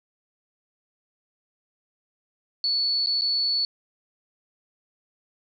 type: tone with dropouts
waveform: sine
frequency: 4435 Hz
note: C#8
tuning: in tune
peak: -21 dBFS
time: 2.64-3.65 s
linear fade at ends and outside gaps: 1 ms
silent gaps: 3.061-3.07 / 3.211-3.219 s
effects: none